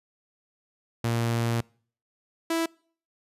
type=tone pair in turn; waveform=sawtooth; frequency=116.54 / 329.6 Hz; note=A#2 / E4; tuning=0 / 0 cents; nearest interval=octave + tritone; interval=1800 cents; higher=second; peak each=-20 / -20 dBFS; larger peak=neither; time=1.04-1.61 / 2.5-2.66 s; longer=first; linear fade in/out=5 ms; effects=noise-tail reverb RT60 0.5 s tail -26 dB re dry + resampled to 32000 Hz